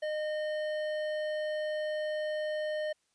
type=tone with hard clipping; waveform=sine; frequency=612 Hz; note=D#5; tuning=29 cents flat; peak=-33 dBFS; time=0.02-2.93 s; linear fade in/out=10 ms; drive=11 dB; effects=white hiss -75 dBFS RMS until 3.14 s + resampled to 22050 Hz